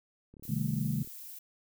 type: click train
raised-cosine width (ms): 3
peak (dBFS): -40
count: 27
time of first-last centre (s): 0.34-1.074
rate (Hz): 35.4
type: noise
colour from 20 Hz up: violet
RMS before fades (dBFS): -46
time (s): 0.43-1.39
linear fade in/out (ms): 5
type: chord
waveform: sine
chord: A half-diminished seventh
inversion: first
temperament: equal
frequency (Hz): 130.81 / 155.56 / 196 / 220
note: C3 / Eb3 / G3 / A3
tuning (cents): 0 / 0 / 0 / 0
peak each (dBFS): -34 / -33 / -36 / -35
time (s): 0.49-1.03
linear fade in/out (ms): 5
effects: none